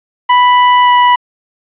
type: tone with pitch glide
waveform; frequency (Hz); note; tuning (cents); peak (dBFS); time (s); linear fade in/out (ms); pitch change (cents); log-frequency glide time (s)
40% pulse; 988 to 982.3; B5 to B5; 0 to -10; -4; 0.29-1.16; 10; -10; 0.83-0.89
effects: resampled to 8000 Hz + 7-bit